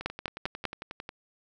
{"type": "two click trains", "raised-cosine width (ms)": 0.3, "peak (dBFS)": [-22, -13], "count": [13, 4], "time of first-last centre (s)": [[0.01, 1.091], [0.06, 0.653]], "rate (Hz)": [11.1, 5.06], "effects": []}